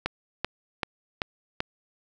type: click train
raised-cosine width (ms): 0.3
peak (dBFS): -10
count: 5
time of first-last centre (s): 0.06-1.604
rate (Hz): 2.59
effects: none